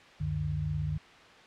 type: tone cluster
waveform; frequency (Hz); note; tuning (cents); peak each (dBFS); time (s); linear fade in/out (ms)
sine; 70.7 / 94 / 150.5; C#2 / F#2 / D3; +35 / +28 / +43; -37 / -35 / -31; 0.2-0.98; 10
effects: white hiss -53 dBFS RMS until 1.46 s + low-pass 3000 Hz 12 dB/octave